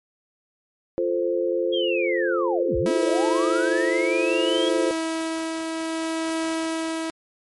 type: chord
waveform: sine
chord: F major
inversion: none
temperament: equal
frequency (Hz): 349.2 / 440 / 523.3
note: F4 / A4 / C5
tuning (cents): 0 / 0 / 0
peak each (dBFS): -24 / -27 / -24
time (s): 0.98-4.91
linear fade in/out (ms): 0
type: linear two-way sweep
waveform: sine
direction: down then up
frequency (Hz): 3322 to 41.2 to 3322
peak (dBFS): -26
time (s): 1.72-4.7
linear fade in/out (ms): 20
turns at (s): 2.77
type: tone with tremolo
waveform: sawtooth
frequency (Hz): 324.2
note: E4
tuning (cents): -29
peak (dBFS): -19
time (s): 2.86-7.1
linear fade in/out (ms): 0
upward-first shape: triangle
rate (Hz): 0.63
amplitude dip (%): 35
effects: MP3 48 kbps